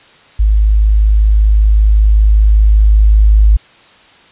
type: tone with level ramp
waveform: sine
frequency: 52.6 Hz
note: G#1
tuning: 23 cents sharp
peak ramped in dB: -6 to -3 dBFS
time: 0.39-3.57 s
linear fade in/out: 10 ms
effects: white hiss -43 dBFS RMS until 4.31 s + resampled to 8000 Hz